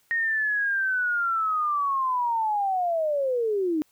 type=linear sweep; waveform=sine; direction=down; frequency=1864.7 to 296.1 Hz; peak=-22 dBFS; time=0.11-3.82 s; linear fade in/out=0 ms; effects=white hiss -65 dBFS RMS until 3.91 s